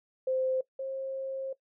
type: tone pair in turn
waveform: sine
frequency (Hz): 520 / 534.3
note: C5 / C5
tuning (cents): -11 / +36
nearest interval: unison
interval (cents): 47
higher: second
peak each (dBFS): -26 / -32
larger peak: first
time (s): 0.27-0.61 / 0.79-1.53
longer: second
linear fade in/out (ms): 5
effects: noise-tail reverb RT60 0.1 s tail -19 dB re dry